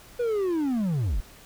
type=linear sweep; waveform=triangle; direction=down; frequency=493.9 to 30.87 Hz; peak=-21 dBFS; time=0.19-1.21 s; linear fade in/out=10 ms; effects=pink hiss -50 dBFS RMS until 1.45 s